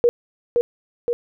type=tone with echo; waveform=sine; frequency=477.6 Hz; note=A#4; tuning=42 cents sharp; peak=-11 dBFS; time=0.04-0.09 s; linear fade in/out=0 ms; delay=520 ms; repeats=2; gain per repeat=-3 dB; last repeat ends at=1.13 s; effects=none